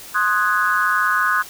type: chord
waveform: sine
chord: Ab dominant seventh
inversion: first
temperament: equal with one note detuned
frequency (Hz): 1053.8 / 1244.5 / 1480 / 1661.2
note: C6 / Eb6 / Gb6 / Ab6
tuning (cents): +12 / 0 / 0 / 0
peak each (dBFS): -23 / -20 / -19 / -23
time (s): 0.14-1.43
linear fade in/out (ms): 20
effects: white hiss -38 dBFS RMS until 1.49 s